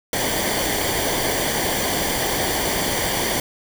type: noise with comb filter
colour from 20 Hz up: pink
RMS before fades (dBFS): -22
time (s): 0.13-3.4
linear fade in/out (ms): 2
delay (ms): 0.76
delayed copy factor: -0.65
effects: none